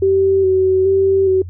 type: tone with vibrato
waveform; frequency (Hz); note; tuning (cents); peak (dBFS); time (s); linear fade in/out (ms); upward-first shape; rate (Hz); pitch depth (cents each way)
sine; 382; G4; -45; -10; 0.02-1.42; 5; square; 1.2; 23
effects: noise-tail reverb RT60 0.1 s tail -24 dB re dry + added 88 Hz sine -27 dBFS peak until 1.49 s